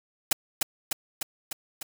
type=noise with echo; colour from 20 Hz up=white; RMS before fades=-21 dBFS; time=0.31-0.33 s; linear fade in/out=5 ms; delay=300 ms; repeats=5; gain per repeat=-3 dB; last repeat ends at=1.83 s; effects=none